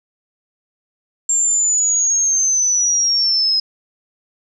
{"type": "linear sweep", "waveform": "sine", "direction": "down", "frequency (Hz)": [7400, 5080], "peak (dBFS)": -13, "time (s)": [1.29, 3.6], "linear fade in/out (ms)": 5, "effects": []}